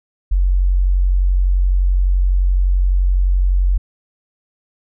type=tone; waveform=sine; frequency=45.86 Hz; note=F#1; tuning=15 cents flat; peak=-11 dBFS; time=0.31-3.78 s; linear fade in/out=10 ms; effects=none